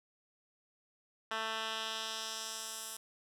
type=tone with band-pass filter sweep; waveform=10% pulse; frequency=221.7 Hz; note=A3; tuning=13 cents sharp; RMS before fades=-40 dBFS; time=1.31-2.97 s; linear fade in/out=5 ms; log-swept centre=2000 to 10000 Hz; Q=1.2; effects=none